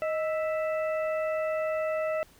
harmonic tone with a mistuned harmonic, 659.3 Hz, E5, in tune, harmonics 1 / 2 / 3 / 4, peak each -27 / -37 / -40 / -43 dBFS, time 0.02-2.23 s, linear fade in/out 0 ms, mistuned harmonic 1, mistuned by -89 cents, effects pink hiss -58 dBFS RMS until 2.39 s

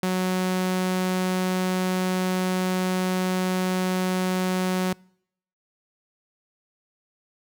sawtooth tone, 184.6 Hz, F#3, 4 cents flat, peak -18 dBFS, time 0.03-4.93 s, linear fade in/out 2 ms, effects noise-tail reverb RT60 0.7 s tail -26 dB re dry

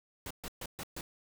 pink noise bursts, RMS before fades -41 dBFS, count 5, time 0.26-1.01 s, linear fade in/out 2 ms, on 46 ms, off 130 ms, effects none

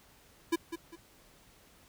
square tone with echo, 334 Hz, E4, 23 cents sharp, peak -26 dBFS, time 0.52-0.56 s, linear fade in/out 10 ms, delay 200 ms, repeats 2, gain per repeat -10 dB, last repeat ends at 0.96 s, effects pink hiss -61 dBFS RMS until 1.88 s

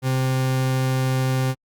40% pulse tone, 130.5 Hz, C3, 4 cents flat, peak -18 dBFS, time 0.02-1.55 s, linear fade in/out 50 ms, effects Opus 48 kbps

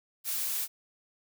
blue noise, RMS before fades -32 dBFS, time 0.24-0.68 s, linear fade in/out 50 ms, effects none

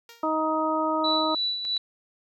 5% pulse tone with exponential decay, 466.2 Hz, A#4, in tune, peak -31 dBFS, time 0.09-0.41 s, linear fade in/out 1 ms, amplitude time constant 69 ms
harmonic tone, 313.9 Hz, D#4, 15 cents sharp, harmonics 1 / 2 / 3 / 4, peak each -28 / -28 / -28 / -28 dBFS, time 0.23-1.35 s, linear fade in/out 5 ms
sine tone with tremolo, 3951 Hz, B7, in tune, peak -23 dBFS, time 1.04-1.78 s, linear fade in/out 5 ms, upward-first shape sine, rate 3.1 Hz, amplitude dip 55%
clicks, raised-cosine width 0.2 ms, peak -26 dBFS, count 2, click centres 1.651 / 1.768 s
effects none

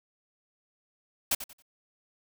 white noise with echo, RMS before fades -26 dBFS, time 1.31-1.35 s, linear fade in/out 5 ms, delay 91 ms, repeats 3, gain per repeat -12 dB, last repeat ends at 1.623 s, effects none

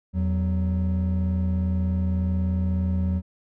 triangle tone pair together, 83 / 186.33 Hz, E2 / F#3, +12 / +12 cents, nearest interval octave + major second, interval 1400 cents, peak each -20 / -23 dBFS, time 0.13-3.22 s, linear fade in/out 50 ms, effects tanh soft clip ceiling -13 dBFS

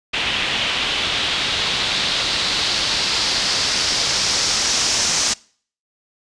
white noise with low-pass filter sweep, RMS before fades -20 dBFS, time 0.13-5.34 s, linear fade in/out 10 ms, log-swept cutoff 3000 to 6100 Hz, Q 2.5, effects noise-tail reverb RT60 0.5 s tail -24 dB re dry + resampled to 22050 Hz

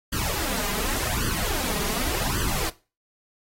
pink noise with flanger, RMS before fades -27 dBFS, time 0.12-2.7 s, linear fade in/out 10 ms, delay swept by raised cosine 0.64 to 4.94 ms, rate 0.88 Hz, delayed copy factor +1, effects noise-tail reverb RT60 0.3 s tail -18 dB re dry + AAC 48 kbps

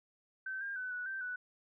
sine tone with pitch steps, 1540 / 1605 / 1506 / 1475 / 1560 / 1484 Hz, G6 / G6 / F#6 / F#6 / G6 / F#6, -31 / +40 / +30 / -6 / -9 / +5 cents, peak -37 dBFS, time 0.46-1.36 s, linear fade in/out 5 ms, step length 150 ms, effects none

